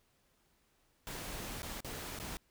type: noise with dropouts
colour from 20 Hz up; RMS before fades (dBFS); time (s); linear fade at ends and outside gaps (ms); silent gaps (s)
pink; -43; 1.07-2.37; 0; 1.62-1.63 / 1.805-1.846 / 2.189-2.199
effects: pink hiss -73 dBFS RMS until 2.5 s